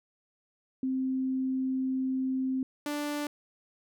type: tone pair in turn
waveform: sine / sawtooth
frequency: 261.6 / 293.6 Hz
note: C4 / D4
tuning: 0 / 0 cents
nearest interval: major second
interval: 200 cents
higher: second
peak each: -27 dBFS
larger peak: neither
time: 0.83-2.63 / 2.86-3.27 s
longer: first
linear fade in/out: 2 ms
effects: none